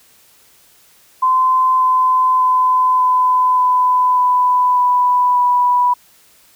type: tone with pitch steps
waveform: sine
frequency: 1029 / 1022.5 / 1016 / 1009.6 / 1003.2 / 996.8 / 990.5 / 984.2 Hz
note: C6 / C6 / B5 / B5 / B5 / B5 / B5 / B5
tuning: -29 / -40 / +49 / +38 / +27 / +16 / +5 / -6 cents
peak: -10 dBFS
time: 1.22-5.94 s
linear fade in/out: 10 ms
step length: 590 ms
effects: white hiss -50 dBFS RMS until 6.55 s